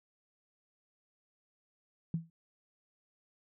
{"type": "tone with exponential decay", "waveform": "sine", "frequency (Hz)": 164.81, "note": "E3", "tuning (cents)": 0, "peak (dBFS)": -27, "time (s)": [2.14, 2.3], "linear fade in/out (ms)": 2, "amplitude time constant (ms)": 34, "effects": []}